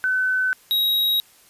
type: tone pair in turn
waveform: sine / square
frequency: 1514 / 3815 Hz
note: F#6 / A#7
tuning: +39 / +39 cents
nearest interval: octave + major third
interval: 1600 cents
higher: second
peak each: -18 dBFS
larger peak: neither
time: 0.04-0.53 / 0.71-1.2 s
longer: neither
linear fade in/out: 0 ms
effects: white hiss -53 dBFS RMS until 1.49 s + resampled to 32000 Hz